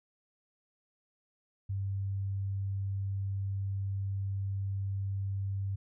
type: tone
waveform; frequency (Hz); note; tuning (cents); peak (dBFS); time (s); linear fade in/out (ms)
sine; 98; G2; 0; -31; 1.69-5.76; 10
effects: none